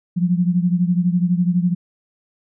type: beating tone pair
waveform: sine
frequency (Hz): 174.61 / 186.61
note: F3 / F#3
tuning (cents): 0 / +15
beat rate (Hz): 12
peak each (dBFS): -16 / -20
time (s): 0.16-1.75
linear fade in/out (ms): 20
effects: none